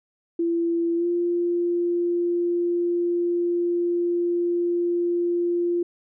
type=tone with pitch glide; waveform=sine; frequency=337.6 to 347.3 Hz; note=E4 to F4; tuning=+41 to -10 cents; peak=-20 dBFS; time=0.39-5.83 s; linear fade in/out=5 ms; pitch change=+49 cents; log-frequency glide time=0.96-1.06 s; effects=none